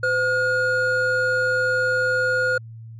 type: tone pair together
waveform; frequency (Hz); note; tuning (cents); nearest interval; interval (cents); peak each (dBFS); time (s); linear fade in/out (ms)
triangle; 511 / 1432.9; C5 / F6; -41 / +44; octave + tritone; 1785; -21 / -18; 0.03-2.58; 5
effects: added 113 Hz sine -36 dBFS peak until 2.99 s + resampled to 22050 Hz